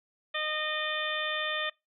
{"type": "harmonic tone with a mistuned harmonic", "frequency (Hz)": 614, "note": "D#5", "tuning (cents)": -23, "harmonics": [1, 2, 3, 4, 5, 6], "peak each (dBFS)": [-37, -37, -34, -37, -38, -36], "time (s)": [0.34, 1.7], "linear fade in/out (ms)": 10, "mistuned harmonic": 6, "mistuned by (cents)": -62, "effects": ["noise-tail reverb RT60 0.2 s tail -22 dB re dry"]}